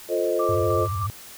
sine chord, F dominant seventh, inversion none, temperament equal, 349.2 / 440 / 523.3 / 622.3 Hz, F4 / A4 / C5 / Eb5, 0 / 0 / 0 / 0 cents, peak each -26 dBFS, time 0.08-0.88 s, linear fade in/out 50 ms
sine tone with tremolo, 1174.7 Hz, D6, in tune, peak -25 dBFS, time 0.39-1.07 s, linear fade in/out 10 ms, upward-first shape square, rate 3.2 Hz, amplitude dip 40%
sine tone with vibrato, 98 Hz, G2, in tune, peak -25 dBFS, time 0.49-1.1 s, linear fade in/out 0 ms, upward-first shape square, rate 14 Hz, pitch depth 150 cents each way
effects white hiss -43 dBFS RMS until 1.37 s

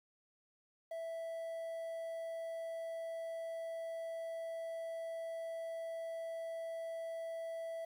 triangle tone with quantisation, 659.3 Hz, E5, in tune, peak -38 dBFS, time 0.91-7.85 s, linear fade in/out 5 ms, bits 11, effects none

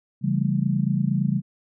sine chord, A dominant seventh, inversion first, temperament equal with one note detuned, 138.59 / 167.31 / 196 / 220 Hz, C#3 / E3 / G3 / A3, 0 / +26 / 0 / 0 cents, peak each -24 / -25 / -24 / -30 dBFS, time 0.21-1.42 s, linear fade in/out 50 ms, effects none

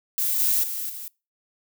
violet noise with level steps, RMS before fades -24 / -21 / -30 / -36 dBFS, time 0.18-1.08 s, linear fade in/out 0 ms, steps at 0.39 / 0.63 / 0.89 s, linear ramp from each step 10 ms, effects noise-tail reverb RT60 0.3 s tail -25 dB re dry

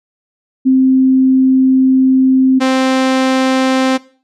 sine / sawtooth tone pair in turn, 261.8 / 261.8 Hz, C4 / C4, +1 / +1 cents, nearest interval unison, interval 0 cents, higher neither, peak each -6 dBFS, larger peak neither, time 0.65-2.6 / 2.6-3.98 s, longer first, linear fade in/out 20 ms, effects noise-tail reverb RT60 0.4 s tail -19 dB re dry + low-pass 6000 Hz 12 dB/octave

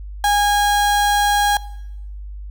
35% pulse tone, 820 Hz, G#5, 22 cents flat, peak -12 dBFS, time 0.24-1.57 s, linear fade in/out 2 ms, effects noise-tail reverb RT60 0.9 s tail -21 dB re dry + added 50 Hz sine -29 dBFS peak until 2.5 s

